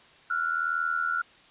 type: tone pair together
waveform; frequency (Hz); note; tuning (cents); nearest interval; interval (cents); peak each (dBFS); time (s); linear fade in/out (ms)
sine; 1366.7 / 1448; F6 / F#6; -38 / -38; minor second; 100; -28; 0.3-1.22; 5
effects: white hiss -55 dBFS RMS until 1.5 s + resampled to 8000 Hz